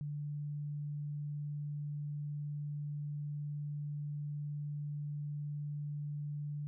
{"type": "tone", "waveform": "sine", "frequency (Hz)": 146.83, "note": "D3", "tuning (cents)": 0, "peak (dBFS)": -37, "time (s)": [0.01, 6.67], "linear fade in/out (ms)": 0, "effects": []}